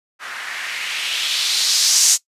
violet noise with low-pass filter sweep, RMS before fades -19 dBFS, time 0.19-2.18 s, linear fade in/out 50 ms, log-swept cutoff 1400 to 6800 Hz, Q 2.2, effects noise-tail reverb RT60 0.1 s tail -19 dB re dry + resampled to 32000 Hz

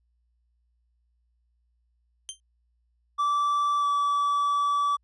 15% pulse tone with exponential decay, 3136 Hz, G7, in tune, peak -22 dBFS, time 2.29-2.4 s, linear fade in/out 0 ms, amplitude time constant 22 ms
triangle tone with pitch glide, 1162 to 1151.3 Hz, D6 to D6, -19 to -35 cents, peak -20 dBFS, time 3.18-4.97 s, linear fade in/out 20 ms, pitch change -16 cents, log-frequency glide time 3.79-3.85 s
effects added 59 Hz sine -67 dBFS peak until 5.03 s + resampled to 24000 Hz

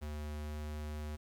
square tone with pitch glide, 74.9 to 75.42 Hz, D2 to D2, +35 to +47 cents, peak -40 dBFS, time 0.01-1.17 s, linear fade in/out 20 ms, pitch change +12 cents, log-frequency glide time 0.35-0.62 s, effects 11-bit

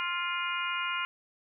harmonic tone with a mistuned harmonic, 349.2 Hz, F4, in tune, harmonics 3 / 4 / 5 / 6 / 7 / 8, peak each -35 / -34 / -46 / -39 / -37 / -37 dBFS, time 0-1.05 s, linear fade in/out 0 ms, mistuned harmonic 8, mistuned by +38 cents, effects none

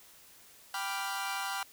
sawtooth chord, G dominant seventh, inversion none, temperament equal, 784 / 987.8 / 1174.7 / 1396.9 Hz, G5 / B5 / D6 / F6, 0 / 0 / 0 / 0 cents, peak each -34 / -36 / -38 / -35 dBFS, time 0.74-1.63 s, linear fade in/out 2 ms, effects white hiss -57 dBFS RMS until 1.72 s

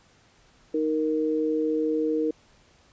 sine tone pair together, 311.4 / 466.6 Hz, D#4 / A#4, +2 / +2 cents, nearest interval perfect fifth, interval 700 cents, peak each -25 dBFS, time 0.74-2.31 s, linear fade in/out 5 ms, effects pink hiss -59 dBFS RMS until 2.92 s + resampled to 16000 Hz

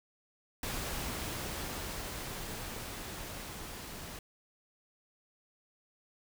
pink noise with level ramp, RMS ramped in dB -37 to -45 dBFS, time 0.63-4.19 s, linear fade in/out 2 ms, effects none

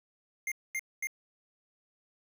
square tone bursts, 2110 Hz, C7, 14 cents sharp, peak -32 dBFS, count 3, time 0.47-1.071 s, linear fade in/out 2 ms, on 47 ms, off 230 ms, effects none

